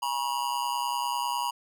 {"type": "tone with amplitude modulation", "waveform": "square", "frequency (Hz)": 961, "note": "B5", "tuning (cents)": -48, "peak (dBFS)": -24, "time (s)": [0.02, 1.51], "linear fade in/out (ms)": 10, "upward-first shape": "sine", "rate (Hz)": 130, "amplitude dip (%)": 90, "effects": []}